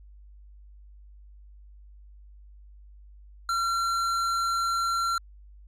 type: tone with hard clipping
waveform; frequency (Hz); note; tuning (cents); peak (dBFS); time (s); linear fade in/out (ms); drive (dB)
sine; 1365; F6; -40; -26; 3.49-5.18; 2; 12
effects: added 50 Hz sine -47 dBFS peak until 5.67 s